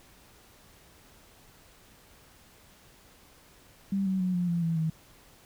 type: tone with pitch steps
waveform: sine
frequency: 196 / 189.43 / 183.09 / 176.95 / 171.02 / 165.29 / 159.75 Hz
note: G3 / F#3 / F#3 / F3 / F3 / E3 / D#3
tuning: 0 / +41 / -18 / +23 / -36 / +5 / +46 cents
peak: -25 dBFS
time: 3.92-4.9 s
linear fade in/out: 5 ms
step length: 140 ms
effects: pink hiss -57 dBFS RMS until 5.45 s